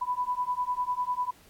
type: beating tone pair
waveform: sine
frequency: 987.8 / 997.8 Hz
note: B5 / B5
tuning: 0 / +17 cents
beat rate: 10 Hz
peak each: -30 dBFS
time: 0.01-1.31 s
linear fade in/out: 10 ms
effects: pink hiss -58 dBFS RMS until 1.49 s + AAC 64 kbps